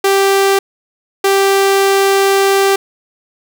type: tone pair in turn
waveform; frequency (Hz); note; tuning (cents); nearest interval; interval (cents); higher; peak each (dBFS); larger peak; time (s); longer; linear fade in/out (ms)
sawtooth; 392 / 392; G4 / G4; 0 / 0; unison; 0; neither; -5; neither; 0.04-0.59 / 1.24-2.76; second; 5
effects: none